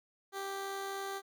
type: tone with amplitude modulation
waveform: 15% pulse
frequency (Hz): 392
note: G4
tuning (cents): 0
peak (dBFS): -30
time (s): 0.32-1.22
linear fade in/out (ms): 50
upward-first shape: sine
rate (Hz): 83.8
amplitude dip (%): 25
effects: none